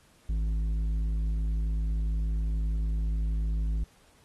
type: tone with tanh clipping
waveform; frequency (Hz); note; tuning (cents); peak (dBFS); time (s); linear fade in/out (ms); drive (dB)
sine; 53.4; G#1; +49; -27; 0.29-3.84; 5; 8
effects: pink hiss -62 dBFS RMS until 4.24 s + AAC 32 kbps